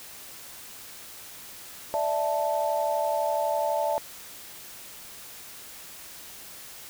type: chord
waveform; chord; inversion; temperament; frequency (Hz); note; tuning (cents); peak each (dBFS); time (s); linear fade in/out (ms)
sine; D suspended second; none; equal; 587.3 / 659.3 / 880; D5 / E5 / A5; 0 / 0 / 0; -28; 1.94-3.98; 0
effects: white hiss -44 dBFS RMS until 6.89 s